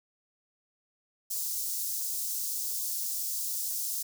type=high-pass noise; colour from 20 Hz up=white; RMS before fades=-33 dBFS; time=1.3-4.03 s; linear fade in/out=10 ms; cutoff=5200 Hz; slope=24 dB/octave; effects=none